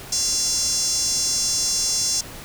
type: tone with high-pass filter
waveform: 5% pulse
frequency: 690 Hz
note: F5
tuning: 21 cents flat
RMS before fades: -22 dBFS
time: 0.12-2.21 s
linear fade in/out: 5 ms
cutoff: 5800 Hz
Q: 3.7
effects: pink hiss -38 dBFS RMS until 2.44 s